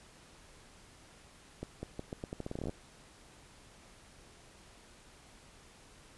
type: accelerating click train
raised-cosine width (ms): 2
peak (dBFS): -25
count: 17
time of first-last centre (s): 1.63-2.695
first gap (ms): 200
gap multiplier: 0.82
effects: pink hiss -58 dBFS RMS until 6.17 s + resampled to 24000 Hz